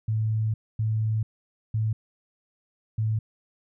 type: tone bursts at uneven times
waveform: sine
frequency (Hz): 109.6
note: A2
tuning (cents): -6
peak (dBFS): -22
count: 4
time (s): 0.08-0.54 / 0.79-1.23 / 1.74-1.93 / 2.98-3.19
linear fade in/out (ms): 5
effects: none